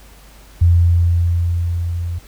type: tone with level ramp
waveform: sine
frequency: 86 Hz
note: F2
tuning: 26 cents flat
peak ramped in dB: -7 to -20 dBFS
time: 0.61-2.19 s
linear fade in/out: 10 ms
effects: added 50 Hz sine -41 dBFS peak until 2.27 s + pink hiss -46 dBFS RMS until 2.27 s